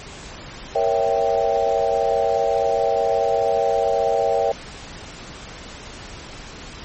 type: chord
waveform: sine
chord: A# diminished seventh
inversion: none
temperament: equal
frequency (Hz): 466.2 / 554.4 / 659.3 / 784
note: A#4 / C#5 / E5 / G5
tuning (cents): 0 / 0 / 0 / 0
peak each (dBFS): -22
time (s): 0.75-4.52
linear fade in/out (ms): 5
effects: pink hiss -37 dBFS RMS until 6.84 s + MP3 32 kbps